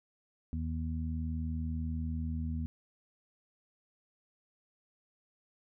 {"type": "harmonic tone", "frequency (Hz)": 80.1, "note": "E2", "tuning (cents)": -49, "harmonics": [1, 2, 3], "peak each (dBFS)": [-34, -41, -39], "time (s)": [0.53, 2.66], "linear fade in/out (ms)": 0, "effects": []}